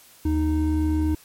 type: tone pair together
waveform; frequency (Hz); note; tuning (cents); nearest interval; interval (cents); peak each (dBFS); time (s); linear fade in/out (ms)
triangle; 77.4 / 309.6; D#2 / D#4; -9 / -9; 2 octaves; 2400; -20; 0.25-1.15; 5
effects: white hiss -51 dBFS RMS until 1.24 s + MP3 64 kbps